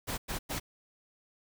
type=noise bursts; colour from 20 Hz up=pink; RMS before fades=-35 dBFS; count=3; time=0.07-0.6 s; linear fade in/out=20 ms; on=110 ms; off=100 ms; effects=none